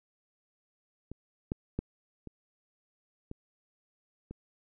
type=clicks; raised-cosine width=3 ms; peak=-28 / -18 / -18 / -30 / -27 / -29 dBFS; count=6; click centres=1.116 / 1.519 / 1.79 / 2.273 / 3.314 / 4.31 s; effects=none